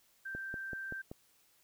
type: tone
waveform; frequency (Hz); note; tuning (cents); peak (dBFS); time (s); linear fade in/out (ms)
sine; 1568; G6; 0; -39; 0.25-1.02; 10
type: click train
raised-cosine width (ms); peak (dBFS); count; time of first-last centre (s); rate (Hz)
2; -30; 5; 0.35-1.115; 5.23
effects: white hiss -69 dBFS RMS until 1.63 s